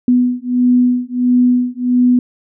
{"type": "beating tone pair", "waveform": "sine", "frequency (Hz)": [246.9, 248.4], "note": ["B3", "B3"], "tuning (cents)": [0, 10], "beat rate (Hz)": 1.5, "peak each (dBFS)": [-13, -13], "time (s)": [0.08, 2.19], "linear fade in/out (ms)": 2, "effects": []}